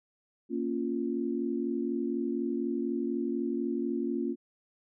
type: chord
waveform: sine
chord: Bb minor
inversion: none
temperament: equal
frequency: 233.1 / 277.2 / 349.2 Hz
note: Bb3 / Db4 / F4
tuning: 0 / 0 / 0 cents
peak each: -33 dBFS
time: 0.49-4.36 s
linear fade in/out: 50 ms
effects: none